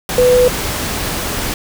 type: tone in noise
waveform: sine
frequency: 497.5 Hz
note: B4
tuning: 13 cents sharp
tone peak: -7 dBFS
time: 0.18-0.48 s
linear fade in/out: 2 ms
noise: pink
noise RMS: -20 dBFS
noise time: 0.09-1.54 s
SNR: +10 dB
effects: none